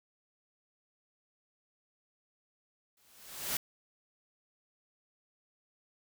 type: noise with exponential growth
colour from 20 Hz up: white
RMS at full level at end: -31 dBFS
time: 2.97-3.57 s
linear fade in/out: 2 ms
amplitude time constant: 130 ms
effects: none